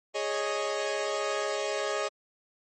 sawtooth chord, Ab suspended fourth, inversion none, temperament equal, 415.3 / 554.4 / 622.3 Hz, Ab4 / Db5 / Eb5, 0 / 0 / 0 cents, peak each -29 dBFS, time 0.14-2.09 s, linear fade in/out 20 ms, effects MP3 32 kbps

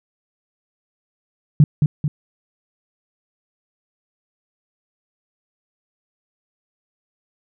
sine tone with echo, 148.4 Hz, D3, 18 cents sharp, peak -6 dBFS, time 1.6-1.64 s, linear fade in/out 2 ms, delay 220 ms, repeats 2, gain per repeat -5 dB, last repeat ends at 2.08 s, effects none

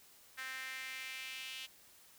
sawtooth tone with high-pass filter sweep, 261.6 Hz, C4, in tune, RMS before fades -45 dBFS, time 0.37-1.67 s, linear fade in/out 20 ms, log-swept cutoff 1700 to 2900 Hz, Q 3.4, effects white hiss -62 dBFS RMS until 2.18 s

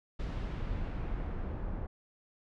brown noise with low-pass filter sweep, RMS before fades -36 dBFS, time 0.19-1.87 s, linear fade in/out 10 ms, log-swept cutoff 4500 to 1200 Hz, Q 0.84, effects none

